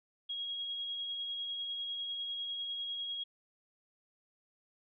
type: tone with tremolo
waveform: sine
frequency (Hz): 3294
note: G#7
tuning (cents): -15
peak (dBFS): -35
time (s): 0.29-3.24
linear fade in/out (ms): 10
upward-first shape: sine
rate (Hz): 10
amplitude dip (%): 25
effects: none